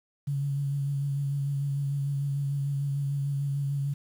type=tone with vibrato; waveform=sine; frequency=140.4 Hz; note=C#3; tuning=22 cents sharp; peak=-26 dBFS; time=0.27-3.94 s; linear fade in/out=10 ms; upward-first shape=sine; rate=6.7 Hz; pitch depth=26 cents each way; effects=9-bit